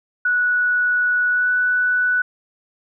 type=tone with pitch glide; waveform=sine; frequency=1471 to 1485.5 Hz; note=F#6 to F#6; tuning=-11 to +6 cents; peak=-15 dBFS; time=0.25-2.22 s; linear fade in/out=5 ms; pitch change=+17 cents; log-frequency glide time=1.31-1.5 s; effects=none